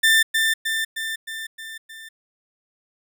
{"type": "tone with echo", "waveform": "30% pulse", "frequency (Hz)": 1786, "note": "A6", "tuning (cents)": 25, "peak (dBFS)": -11, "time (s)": [0.03, 0.23], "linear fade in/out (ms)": 10, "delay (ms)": 310, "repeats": 6, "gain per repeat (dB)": -4, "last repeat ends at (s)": 2.09, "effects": []}